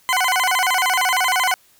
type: tone with vibrato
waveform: 20% pulse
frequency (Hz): 874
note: A5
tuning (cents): -12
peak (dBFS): -11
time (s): 0.09-1.54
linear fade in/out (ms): 0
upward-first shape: square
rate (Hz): 13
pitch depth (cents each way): 280
effects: white hiss -55 dBFS RMS until 1.79 s